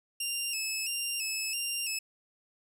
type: tone with vibrato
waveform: 15% pulse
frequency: 2691 Hz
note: E7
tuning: 35 cents sharp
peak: -24 dBFS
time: 0.2-1.99 s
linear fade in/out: 5 ms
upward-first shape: square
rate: 1.5 Hz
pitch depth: 60 cents each way
effects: none